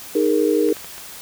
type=chord; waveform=sine; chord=D# suspended fourth; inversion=none; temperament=equal with one note detuned; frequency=311.1 / 413.9 / 466.2 Hz; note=D#4 / G#4 / A#4; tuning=0 / -6 / 0 cents; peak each=-19 dBFS; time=0.15-0.73 s; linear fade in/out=5 ms
type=clicks; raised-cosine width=0.3 ms; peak=-20 dBFS; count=4; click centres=0.688 / 0.768 / 0.845 / 0.98 s
effects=white hiss -37 dBFS RMS until 1.21 s